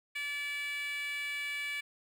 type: tone with high-pass filter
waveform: 10% pulse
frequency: 577 Hz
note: D5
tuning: 31 cents flat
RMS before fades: -37 dBFS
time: 0.15-1.81 s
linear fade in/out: 10 ms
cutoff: 2100 Hz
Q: 9.9
effects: none